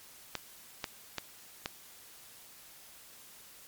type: clicks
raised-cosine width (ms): 0.2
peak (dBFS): -16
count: 4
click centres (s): 0.353 / 0.842 / 1.183 / 1.659
effects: white hiss -54 dBFS RMS until 3.67 s + MP3 96 kbps